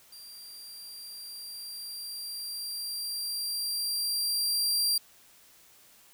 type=tone with level ramp; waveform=sawtooth; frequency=4736 Hz; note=D8; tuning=14 cents sharp; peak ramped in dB=-43 to -21 dBFS; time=0.12-4.98 s; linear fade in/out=5 ms; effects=white hiss -58 dBFS RMS until 6.13 s